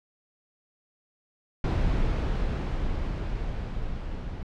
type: noise with level ramp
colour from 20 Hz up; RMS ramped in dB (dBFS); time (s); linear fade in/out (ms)
brown; -23 to -35; 1.64-4.43; 2
effects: low-pass 4000 Hz 12 dB/octave